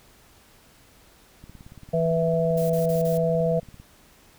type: click train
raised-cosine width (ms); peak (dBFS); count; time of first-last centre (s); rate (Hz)
5; -32; 43; 1.44-3.8; 17.8
type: harmonic tone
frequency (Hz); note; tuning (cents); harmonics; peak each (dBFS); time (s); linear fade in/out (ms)
164.81; E3; 0; 1 / 3 / 4; -24 / -24 / -24; 1.93-3.6; 10
type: noise bursts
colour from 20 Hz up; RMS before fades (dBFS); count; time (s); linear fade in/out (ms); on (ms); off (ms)
blue; -40; 4; 2.57-3.177; 5; 130; 29
effects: pink hiss -55 dBFS RMS until 4.38 s

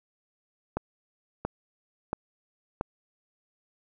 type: click train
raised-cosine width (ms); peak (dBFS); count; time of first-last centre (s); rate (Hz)
1; -14; 4; 0.77-2.811; 1.47
effects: none

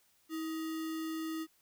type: tone with sample-and-hold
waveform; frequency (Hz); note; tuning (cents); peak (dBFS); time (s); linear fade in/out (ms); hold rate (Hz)
sine; 320.8; E4; -47; -35; 0.29-1.47; 50; 1575
effects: white hiss -70 dBFS RMS until 1.61 s

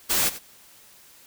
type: noise with echo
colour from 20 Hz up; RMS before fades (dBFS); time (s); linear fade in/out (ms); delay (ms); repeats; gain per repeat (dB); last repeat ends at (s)
white; -22; 0.09-0.3; 20; 92; 1; -15; 0.392
effects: white hiss -52 dBFS RMS until 1.26 s

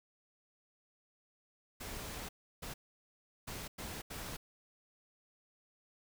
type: noise bursts at uneven times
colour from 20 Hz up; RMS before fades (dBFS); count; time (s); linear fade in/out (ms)
pink; -44; 5; 1.8-2.29 / 2.62-2.74 / 3.47-3.68 / 3.78-4.02 / 4.1-4.37; 10
effects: none

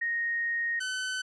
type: tone pair in turn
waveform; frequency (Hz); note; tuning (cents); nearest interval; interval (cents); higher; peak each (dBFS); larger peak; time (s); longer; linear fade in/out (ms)
sine / sawtooth; 1864.7 / 1514.7; A#6 / F#6; 0 / +40; major third; 360; first; -27; neither; 0.01-0.8 / 0.8-1.22; first; 10
effects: resampled to 22050 Hz

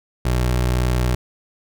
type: tone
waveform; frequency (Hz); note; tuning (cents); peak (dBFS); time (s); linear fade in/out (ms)
25% pulse; 61.7; B1; -1; -13; 0.25-1.15; 5
effects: none

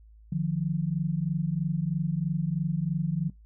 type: tone pair together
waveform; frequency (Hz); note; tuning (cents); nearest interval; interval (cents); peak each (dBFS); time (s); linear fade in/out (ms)
sine; 151.52 / 174.61; D#3 / F3; -46 / 0; major second; 246; -28; 0.32-3.3; 5
effects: noise-tail reverb RT60 0.2 s tail -24 dB re dry + added 54 Hz sine -50 dBFS peak until 3.45 s

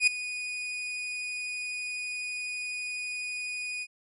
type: tone with ADSR envelope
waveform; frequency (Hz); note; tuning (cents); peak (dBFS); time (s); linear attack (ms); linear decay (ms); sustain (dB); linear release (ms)
40% pulse; 2472; D#7; -12; -16; 0-3.87; 73; 5; -16; 49
effects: resampled to 24000 Hz

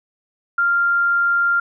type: tone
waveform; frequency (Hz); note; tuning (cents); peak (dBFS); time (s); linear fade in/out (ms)
sine; 1393; F6; -5; -14; 0.58-1.6; 5
effects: none

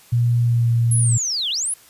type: tone with pitch glide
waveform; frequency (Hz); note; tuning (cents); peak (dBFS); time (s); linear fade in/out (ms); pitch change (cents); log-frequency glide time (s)
sine; 119.4 to 117.21; A#2 to A#2; +42 to +10; -14; 0.12-1.18; 10; -32; 0.4-0.71
type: linear two-way sweep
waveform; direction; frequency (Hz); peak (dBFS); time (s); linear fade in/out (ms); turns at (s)
sine; down then up; 11000 to 2778 to 11000; -20; 0.91-1.74; 5; 1.5
effects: white hiss -49 dBFS RMS until 1.89 s + resampled to 32000 Hz

